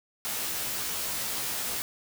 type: noise with comb filter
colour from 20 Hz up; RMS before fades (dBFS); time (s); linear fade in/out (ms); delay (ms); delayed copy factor
white; -32; 0.25-1.82; 0; 16; +1
effects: none